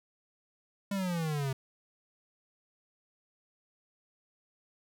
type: exponential sweep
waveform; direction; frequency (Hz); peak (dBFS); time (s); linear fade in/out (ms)
square; down; 203.1 to 130.81; -31; 0.91-1.53; 5
effects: none